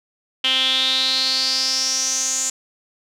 sawtooth tone with band-pass filter sweep, 261.6 Hz, C4, in tune, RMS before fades -20 dBFS, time 0.44-2.5 s, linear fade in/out 5 ms, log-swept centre 3100 to 7100 Hz, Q 7.7, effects none

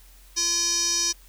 square tone with band-pass filter, 342.5 Hz, F4, 34 cents flat, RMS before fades -24 dBFS, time 0.36-1.13 s, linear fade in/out 20 ms, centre 5600 Hz, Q 7.2, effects added 44 Hz sine -49 dBFS peak until 1.28 s + white hiss -55 dBFS RMS until 1.28 s

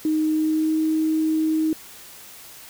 sine tone with pitch glide, 311.1 to 315.1 Hz, D#4 to D#4, 0 to +22 cents, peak -18 dBFS, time 0.05-1.73 s, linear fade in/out 2 ms, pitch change +22 cents, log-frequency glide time 0.33-0.75 s, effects white hiss -43 dBFS RMS until 2.69 s

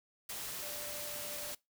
sine tone in noise, 589 Hz, D5, 5 cents sharp, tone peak -48 dBFS, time 0.62-1.53 s, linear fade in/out 5 ms, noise white, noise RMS -42 dBFS, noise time 0.29-1.55 s, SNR -9 dB, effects noise-tail reverb RT60 0.2 s tail -22 dB re dry

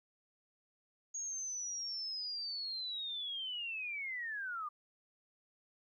sine linear sweep, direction down, 6645 to 1177 Hz, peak -38 dBFS, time 1.14-4.69 s, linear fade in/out 10 ms, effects 13-bit

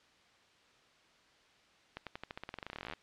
accelerating click train, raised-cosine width 0.3 ms, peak -25 dBFS, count 25, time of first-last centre 1.97-2.936 s, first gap 97 ms, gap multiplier 0.91, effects white hiss -65 dBFS RMS until 3.02 s + low-pass 4000 Hz 12 dB/octave

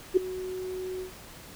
sine tone with ADSR envelope, 370.8 Hz, F#4, 4 cents sharp, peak -14 dBFS, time 0.14-1.12 s, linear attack 29 ms, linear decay 8 ms, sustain -18 dB, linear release 120 ms, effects pink hiss -47 dBFS RMS until 1.55 s

